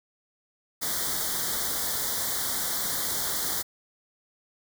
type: band-stop noise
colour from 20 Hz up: white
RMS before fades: -29 dBFS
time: 0.81-3.63 s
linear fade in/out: 20 ms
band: 2100 to 3200 Hz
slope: 96 dB/octave
effects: none